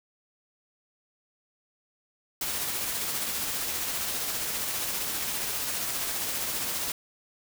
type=noise with tremolo; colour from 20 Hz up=white; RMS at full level=-30 dBFS; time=2.41-6.92 s; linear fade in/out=2 ms; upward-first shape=sine; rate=15 Hz; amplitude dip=25%; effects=none